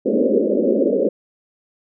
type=band-pass noise; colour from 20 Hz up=white; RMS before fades=-17 dBFS; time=0.05-1.09 s; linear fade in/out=10 ms; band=200 to 570 Hz; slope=96 dB/octave; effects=none